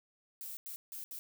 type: noise bursts at uneven times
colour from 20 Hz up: violet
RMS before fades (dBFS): -44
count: 4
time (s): 0.41-0.57 / 0.66-0.76 / 0.92-1.04 / 1.11-1.19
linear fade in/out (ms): 0
effects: none